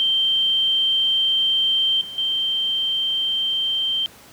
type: tone with level steps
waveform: sine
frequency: 3136 Hz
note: G7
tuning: in tune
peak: -16 / -31 / -19 dBFS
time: 0-4.06 s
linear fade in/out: 0 ms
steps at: 2.01 / 2.18 s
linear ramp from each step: 2 ms
effects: pink hiss -46 dBFS RMS until 4.32 s + high-pass 100 Hz 12 dB/octave